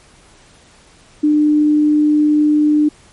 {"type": "tone", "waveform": "sine", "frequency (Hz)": 300, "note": "D4", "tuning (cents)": 37, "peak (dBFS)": -9, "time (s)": [1.23, 2.89], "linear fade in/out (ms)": 10, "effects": ["pink hiss -47 dBFS RMS until 3.12 s", "MP3 48 kbps"]}